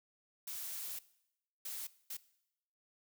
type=noise bursts at uneven times; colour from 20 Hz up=blue; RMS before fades=-43 dBFS; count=3; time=0.47-0.99 / 1.65-1.87 / 2.1-2.17 s; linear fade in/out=5 ms; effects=noise-tail reverb RT60 0.8 s tail -19 dB re dry